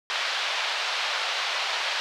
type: band-pass noise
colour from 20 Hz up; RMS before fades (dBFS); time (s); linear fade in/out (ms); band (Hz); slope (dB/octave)
white; -28; 0.1-2; 0; 600 to 4200; 24
effects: none